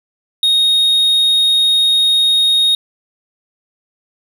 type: tone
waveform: triangle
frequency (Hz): 3729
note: A#7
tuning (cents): 0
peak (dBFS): -8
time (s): 0.43-2.75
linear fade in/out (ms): 2
effects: none